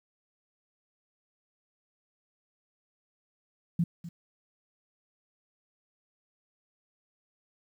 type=tone with echo; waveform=sine; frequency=170 Hz; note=F3; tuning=46 cents flat; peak=-22 dBFS; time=3.79-3.84 s; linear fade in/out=5 ms; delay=250 ms; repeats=1; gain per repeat=-15 dB; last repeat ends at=4.09 s; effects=10-bit